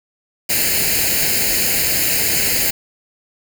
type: noise with comb filter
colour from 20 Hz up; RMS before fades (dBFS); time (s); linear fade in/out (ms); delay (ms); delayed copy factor
white; -17; 0.49-2.71; 10; 0.43; +0.8
effects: none